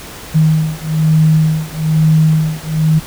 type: beating tone pair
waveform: sine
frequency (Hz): 156.6 / 157.7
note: D#3 / D#3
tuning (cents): +11 / +24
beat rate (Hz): 1.1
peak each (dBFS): -12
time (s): 0.34-3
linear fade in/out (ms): 20
effects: pink hiss -31 dBFS RMS until 3.06 s